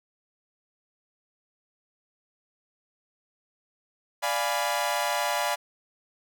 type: chord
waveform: sawtooth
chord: D diminished seventh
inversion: none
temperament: equal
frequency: 587.3 / 698.5 / 830.6 / 987.8 Hz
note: D5 / F5 / Ab5 / Cb6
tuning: 0 / 0 / 0 / 0 cents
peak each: -27 dBFS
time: 4.22-5.56 s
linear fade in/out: 20 ms
effects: none